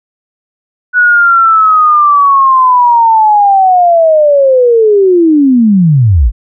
sine linear sweep, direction down, 1480 to 43.65 Hz, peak -3 dBFS, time 0.93-6.32 s, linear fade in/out 50 ms, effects none

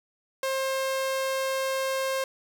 sawtooth tone, 532 Hz, C5, 29 cents sharp, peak -22 dBFS, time 0.43-2.24 s, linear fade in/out 2 ms, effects none

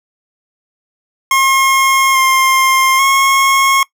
25% pulse tone with pitch steps, 1074 / 1058 / 1087 Hz, C6 / C6 / C#6, +45 / +19 / -34 cents, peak -5 dBFS, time 1.31-3.83 s, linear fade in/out 2 ms, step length 840 ms, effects noise-tail reverb RT60 0.1 s tail -21 dB re dry

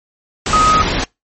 sine tone in noise, 1258 Hz, D#6, 19 cents sharp, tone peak -9 dBFS, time 0.53-0.82 s, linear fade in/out 2 ms, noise pink, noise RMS -17 dBFS, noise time 0.46-1.04 s, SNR +5 dB, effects noise-tail reverb RT60 0.2 s tail -26 dB re dry + MP3 32 kbps

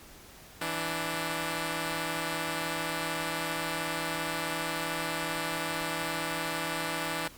5% pulse tone pair together, 164.81 / 294.1 Hz, E3 / D4, 0 / +3 cents, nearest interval minor seventh, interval 1003 cents, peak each -22 dBFS, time 0.61-7.28 s, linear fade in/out 5 ms, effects pink hiss -51 dBFS RMS until 7.37 s + MP3 96 kbps

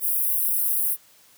white high-pass noise, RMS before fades -23 dBFS, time 0-0.97 s, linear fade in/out 50 ms, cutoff 10000 Hz, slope 48 dB/octave, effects white hiss -55 dBFS RMS until 1.37 s + high-pass 60 Hz 12 dB/octave

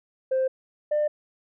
sine tone pair in turn, 523.3 / 598.8 Hz, C5 / D5, 0 / +33 cents, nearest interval major second, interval 233 cents, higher second, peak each -19 dBFS, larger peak neither, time 0.31-0.48 / 0.91-1.08 s, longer neither, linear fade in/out 10 ms, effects tanh soft clip ceiling -18 dBFS

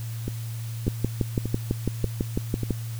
two click trains, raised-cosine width 3 ms, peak -15 / -10 dBFS, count 5 / 12, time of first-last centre 0.28-2.633 / 0.88-2.707 s, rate 1.7 / 6.02 Hz, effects added 114 Hz sine -30 dBFS peak until 2.99 s + white hiss -45 dBFS RMS until 2.99 s

